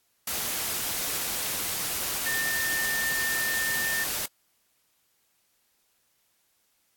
sine tone in noise, 1800 Hz, A6, 39 cents sharp, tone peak -27 dBFS, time 2.26-4.04 s, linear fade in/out 5 ms, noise white, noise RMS -30 dBFS, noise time 0.27-4.26 s, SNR 0 dB, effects white hiss -70 dBFS RMS until 6.96 s + AAC 64 kbps

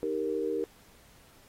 sine chord, Eb major, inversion none, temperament equal, 311.1 / 392 / 466.2 Hz, Eb4 / G4 / Bb4, 0 / 0 / 0 cents, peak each -35 / -33 / -31 dBFS, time 0.03-0.64 s, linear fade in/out 0 ms, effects pink hiss -59 dBFS RMS until 1.48 s + AAC 48 kbps

